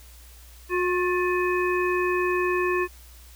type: harmonic tone with a mistuned harmonic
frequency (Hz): 360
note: F#4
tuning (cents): -47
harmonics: 1 / 3 / 5 / 7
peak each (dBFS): -23 / -28 / -30 / -31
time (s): 0.69-2.88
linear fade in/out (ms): 50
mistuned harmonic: 5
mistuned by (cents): -38
effects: added 60 Hz sine -46 dBFS peak until 3.35 s + white hiss -52 dBFS RMS until 3.35 s